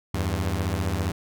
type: beating tone pair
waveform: sawtooth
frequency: 82.41 / 97.41 Hz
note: E2 / G2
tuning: 0 / -10 cents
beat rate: 15 Hz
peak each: -23 dBFS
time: 0.14-1.12 s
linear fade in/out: 5 ms
effects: none